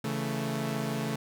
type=chord; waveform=sawtooth; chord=A major; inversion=first; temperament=equal; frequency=138.59 / 164.81 / 220 Hz; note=C#3 / E3 / A3; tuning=0 / 0 / 0 cents; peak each=-30 / -33 / -29 dBFS; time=0.04-1.16 s; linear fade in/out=5 ms; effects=none